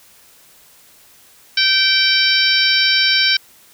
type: harmonic tone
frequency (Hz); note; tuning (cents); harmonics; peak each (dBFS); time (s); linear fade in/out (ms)
774; G5; -22; 2 / 3 / 4 / 5 / 6 / 7; -19 / -19 / -19 / -19 / -19 / -19; 1.57-3.37; 5
effects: white hiss -48 dBFS RMS until 3.73 s